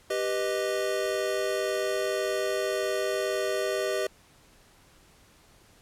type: chord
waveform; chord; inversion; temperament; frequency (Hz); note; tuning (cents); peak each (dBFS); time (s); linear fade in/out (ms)
square; G augmented; none; equal; 392 / 493.9 / 622.3; G4 / B4 / D#5; 0 / 0 / 0; -31 / -33 / -31; 0.1-4.07; 5
effects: pink hiss -58 dBFS RMS until 5.81 s + low-pass 12000 Hz 12 dB/octave